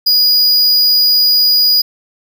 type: tone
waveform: square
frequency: 4908 Hz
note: D#8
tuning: 25 cents flat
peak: -8 dBFS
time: 0.06-1.82 s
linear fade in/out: 10 ms
effects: none